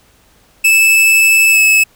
45% pulse tone with pitch glide, 2624 to 2595 Hz, E7 to E7, -9 to -28 cents, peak -6 dBFS, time 0.64-1.84 s, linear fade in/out 10 ms, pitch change -19 cents, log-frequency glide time 1.52-1.57 s, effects pink hiss -50 dBFS RMS until 1.95 s

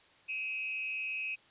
sine tone with frequency modulation, 2548 Hz, D#7, 41 cents sharp, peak -34 dBFS, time 0.28-1.36 s, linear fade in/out 20 ms, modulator 189 Hz, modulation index 0.6, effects white hiss -62 dBFS RMS until 1.5 s + resampled to 8000 Hz

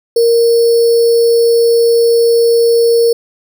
sine tone with sample-and-hold, 466.2 Hz, A#4, in tune, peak -6 dBFS, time 0.16-3.13 s, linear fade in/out 5 ms, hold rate 4900 Hz, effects none

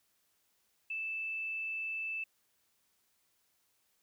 sine tone, 2637 Hz, E7, in tune, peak -35 dBFS, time 0.9-2.24 s, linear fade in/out 5 ms, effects white hiss -75 dBFS RMS until 4.02 s

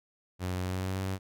sawtooth tone with pitch glide, 91.3 to 95.29 Hz, F#2 to G2, -23 to -49 cents, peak -27 dBFS, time 0.39-1.19 s, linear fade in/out 50 ms, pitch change +74 cents, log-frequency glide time 0.6-0.98 s, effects none

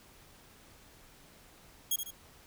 5% pulse tone with echo, 3284 Hz, G#7, 20 cents flat, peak -19 dBFS, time 1.91-1.96 s, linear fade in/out 5 ms, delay 74 ms, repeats 2, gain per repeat -7 dB, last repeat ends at 2.108 s, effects pink hiss -58 dBFS RMS until 2.46 s

